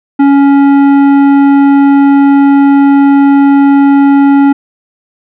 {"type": "tone with tanh clipping", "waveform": "sine", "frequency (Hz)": 279.3, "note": "C#4", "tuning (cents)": 13, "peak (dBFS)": -4, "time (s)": [0.19, 4.53], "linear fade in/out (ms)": 10, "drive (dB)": 12, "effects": []}